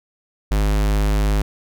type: tone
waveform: square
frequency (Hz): 51.4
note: G#1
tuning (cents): -17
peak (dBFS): -16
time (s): 0.51-1.42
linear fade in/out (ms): 5
effects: none